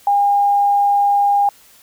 sine tone, 809 Hz, G#5, 46 cents flat, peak -11 dBFS, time 0.07-1.49 s, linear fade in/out 2 ms, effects white hiss -48 dBFS RMS until 1.82 s

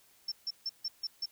sine tone bursts, 5390 Hz, E8, 38 cents sharp, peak -32 dBFS, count 6, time 0.28-1.258 s, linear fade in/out 5 ms, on 38 ms, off 150 ms, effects white hiss -64 dBFS RMS until 1.31 s

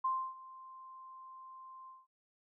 sine tone with ADSR envelope, 1046.5 Hz, C6, in tune, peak -29 dBFS, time 0.04-2.07 s, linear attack 9 ms, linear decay 290 ms, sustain -20 dB, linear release 190 ms, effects none

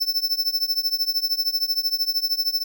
square tone with tremolo, 5300 Hz, E8, 9 cents sharp, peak -17 dBFS, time 0-2.64 s, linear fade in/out 20 ms, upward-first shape triangle, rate 13 Hz, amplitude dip 95%, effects none

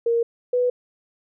sine tone pair in turn, 466.2 / 494.1 Hz, A#4 / B4, 0 / +1 cents, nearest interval minor second, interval 101 cents, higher second, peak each -17 dBFS, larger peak neither, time 0.06-0.23 / 0.53-0.7 s, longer neither, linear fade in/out 5 ms, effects none

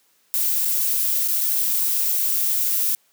violet noise with dropouts, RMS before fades -21 dBFS, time 0.34-2.95 s, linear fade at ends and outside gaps 0 ms, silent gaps 0.649-0.654 / 1.277-1.284 / 1.406-1.41 s, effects white hiss -62 dBFS RMS until 3.12 s + high-pass 150 Hz 12 dB/octave

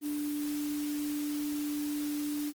sine tone in noise, 294.4 Hz, D4, 4 cents sharp, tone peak -31 dBFS, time 0.01-2.53 s, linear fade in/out 50 ms, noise white, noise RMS -44 dBFS, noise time 0.01-2.53 s, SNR +10 dB, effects Opus 24 kbps

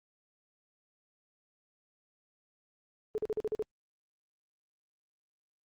sine tone bursts, 430 Hz, A4, 40 cents flat, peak -29 dBFS, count 7, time 3.15-3.624 s, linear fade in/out 0 ms, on 30 ms, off 44 ms, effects Opus 32 kbps

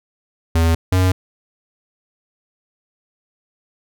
square tone pair in turn, 82.41 / 92.5 Hz, E2 / F#2, 0 / 0 cents, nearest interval major second, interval 200 cents, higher second, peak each -13 dBFS, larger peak neither, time 0.55-0.75 / 0.92-1.12 s, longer neither, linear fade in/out 5 ms, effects none

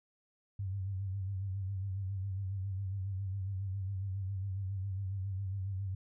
sine tone with vibrato, 96.6 Hz, G2, 25 cents flat, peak -34 dBFS, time 0.59-5.95 s, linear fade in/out 5 ms, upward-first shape sine, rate 7.3 Hz, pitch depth 64 cents each way, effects none

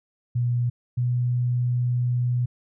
sine tone pair in turn, 121.3 / 122.92 Hz, B2 / B2, -31 / -8 cents, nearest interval unison, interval 23 cents, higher second, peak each -20 dBFS, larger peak neither, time 0.35-0.7 / 0.97-2.46 s, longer second, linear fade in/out 10 ms, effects none

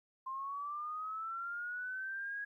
sine linear sweep, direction up, 1046.5 to 1661.2 Hz, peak -38 dBFS, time 0.26-2.45 s, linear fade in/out 10 ms, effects 13-bit

